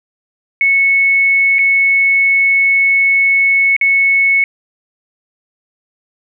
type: tone with dropouts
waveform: sine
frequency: 2204 Hz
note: C#7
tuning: 11 cents flat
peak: -8 dBFS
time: 0.61-4.44 s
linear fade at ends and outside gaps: 1 ms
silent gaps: 1.585-1.59 / 3.765-3.812 s
effects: none